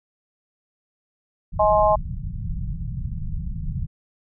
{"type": "low-pass noise", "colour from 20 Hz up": "pink", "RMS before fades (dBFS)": -28, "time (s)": [1.52, 3.87], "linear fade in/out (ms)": 20, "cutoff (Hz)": 180, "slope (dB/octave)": 48}
{"type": "harmonic tone", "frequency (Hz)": 210.5, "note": "G#3", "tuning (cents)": 24, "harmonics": [3, 4, 5], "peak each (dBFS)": [-17, -19, -21], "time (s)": [1.59, 1.96], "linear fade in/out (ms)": 10}
{"effects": []}